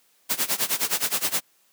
white noise with tremolo, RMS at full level -22 dBFS, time 0.29-1.41 s, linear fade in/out 20 ms, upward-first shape sine, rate 9.6 Hz, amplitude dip 90%, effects white hiss -63 dBFS RMS until 1.72 s + high-pass 150 Hz 12 dB/octave

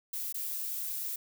violet noise with dropouts, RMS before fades -36 dBFS, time 0.13-1.16 s, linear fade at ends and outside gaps 5 ms, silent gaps 0.326-0.343 s, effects none

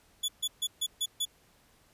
sawtooth tone bursts, 3436 Hz, A7, 42 cents flat, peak -25 dBFS, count 6, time 0.23-1.254 s, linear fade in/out 10 ms, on 54 ms, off 140 ms, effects pink hiss -64 dBFS RMS until 1.93 s + resampled to 32000 Hz

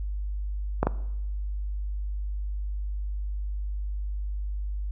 clicks, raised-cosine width 1 ms, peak -8 dBFS, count 2, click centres 0.83 / 0.87 s, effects noise-tail reverb RT60 0.9 s tail -18 dB re dry + added 50 Hz sine -28 dBFS peak until 4.91 s

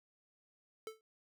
square tone with exponential decay, 439.7 Hz, A4, 1 cent flat, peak -39 dBFS, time 0.87-1.01 s, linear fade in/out 1 ms, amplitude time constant 30 ms, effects none

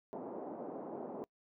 pink band-pass noise, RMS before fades -44 dBFS, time 0.13-1.24 s, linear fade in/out 0 ms, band 240 to 780 Hz, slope 24 dB/octave, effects noise-tail reverb RT60 0.1 s tail -25 dB re dry

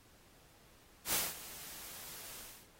white noise with ADSR envelope, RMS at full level -32 dBFS, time 1.05-2.69 s, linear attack 79 ms, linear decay 210 ms, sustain -17 dB, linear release 300 ms, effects pink hiss -64 dBFS RMS until 2.79 s + AAC 48 kbps

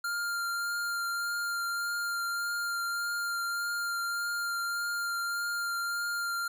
square tone with vibrato, 1396.9 Hz, F6, in tune, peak -31 dBFS, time 0.04-6.48 s, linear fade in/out 5 ms, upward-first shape triangle, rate 1.7 Hz, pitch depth 13 cents each way, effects none

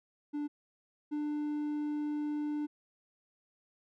triangle tone pair in turn, 293.7 / 297.3 Hz, D4 / D4, 0 / +21 cents, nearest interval unison, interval 21 cents, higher second, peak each -31 / -30 dBFS, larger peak second, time 0.33-0.48 / 1.11-2.67 s, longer second, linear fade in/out 20 ms, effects none

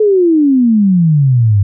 sine exponential sweep, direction down, 437.6 to 96.3 Hz, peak -6 dBFS, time 0-1.63 s, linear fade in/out 5 ms, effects none

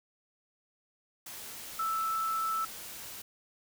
sine tone in noise, 1318.5 Hz, E6, in tune, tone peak -29 dBFS, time 1.79-2.65 s, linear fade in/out 5 ms, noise white, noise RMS -44 dBFS, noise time 1.26-3.22 s, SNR +12 dB, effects none

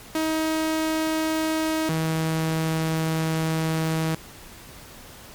sawtooth tone pair in turn, 316.6 / 160.32 Hz, D#4 / E3, +30 / -48 cents, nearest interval octave, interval 1178 cents, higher first, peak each -18 dBFS, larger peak neither, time 0.15-1.89 / 1.89-4.15 s, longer second, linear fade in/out 2 ms, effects pink hiss -44 dBFS RMS until 5.34 s + MP3 96 kbps

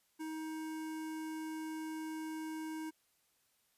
square tone with notch filter, 315.5 Hz, D#4, 24 cents sharp, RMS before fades -42 dBFS, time 0.19-2.91 s, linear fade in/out 20 ms, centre 3800 Hz, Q 1.5, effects white hiss -75 dBFS RMS until 3.77 s + resampled to 32000 Hz

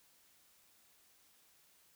silence, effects white hiss -68 dBFS RMS until 1.95 s

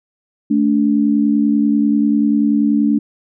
sine tone pair together, 218.2 / 288.5 Hz, A3 / D4, -14 / -31 cents, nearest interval perfect fourth, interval 483 cents, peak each -14 dBFS, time 0.5-2.99 s, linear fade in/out 10 ms, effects none

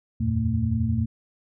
sine tone cluster, 82.3 / 93.5 / 116.4 / 225.1 Hz, E2 / F#2 / A#2 / A3, -2 / +19 / -2 / +40 cents, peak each -28 / -28 / -25 / -26 dBFS, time 0.2-1.06 s, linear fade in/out 10 ms, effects none

